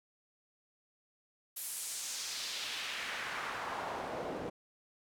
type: noise with band-pass filter sweep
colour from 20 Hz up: pink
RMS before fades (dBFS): -40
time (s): 1.56-4.5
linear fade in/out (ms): 10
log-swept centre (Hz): 12000 to 430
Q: 1.4
effects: none